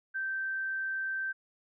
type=tone; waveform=sine; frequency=1558 Hz; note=G6; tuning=11 cents flat; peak=-31 dBFS; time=0.14-1.33 s; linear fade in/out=20 ms; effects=none